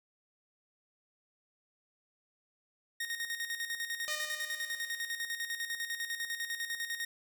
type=tone with tremolo; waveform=sawtooth; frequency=1858 Hz; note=A#6; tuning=6 cents flat; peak=-30 dBFS; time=3-7.05 s; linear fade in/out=5 ms; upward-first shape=square; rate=10 Hz; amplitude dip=60%
type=tone with exponential decay; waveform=5% pulse; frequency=607 Hz; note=D#5; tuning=43 cents flat; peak=-24 dBFS; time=4.08-5.28 s; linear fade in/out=0 ms; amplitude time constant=260 ms
effects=none